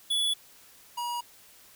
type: tone pair in turn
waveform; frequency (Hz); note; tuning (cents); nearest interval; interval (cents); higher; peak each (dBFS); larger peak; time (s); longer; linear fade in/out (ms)
square; 3416 / 958.6; G#7 / A#5; +48 / +48; octave + minor seventh; 2200; first; -25 / -31; first; 0.1-0.34 / 0.97-1.21; neither; 10
effects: white hiss -55 dBFS RMS until 1.75 s